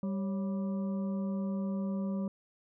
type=harmonic tone with a mistuned harmonic; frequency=196 Hz; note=G3; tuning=in tune; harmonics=1 / 2 / 3 / 5 / 6; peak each=-31 / -47 / -43 / -53 / -54 dBFS; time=0.03-2.28 s; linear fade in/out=2 ms; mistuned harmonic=3; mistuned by=-100 cents; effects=none